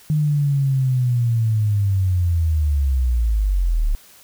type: linear sweep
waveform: sine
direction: down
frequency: 153.9 to 34.65 Hz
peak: -15 dBFS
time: 0.1-3.95 s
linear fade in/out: 0 ms
effects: white hiss -48 dBFS RMS until 4.23 s